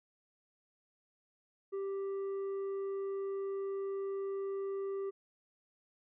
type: tone with tanh clipping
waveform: sine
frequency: 392 Hz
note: G4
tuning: in tune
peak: -36 dBFS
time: 1.72-5.11 s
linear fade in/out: 20 ms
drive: 5 dB
effects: none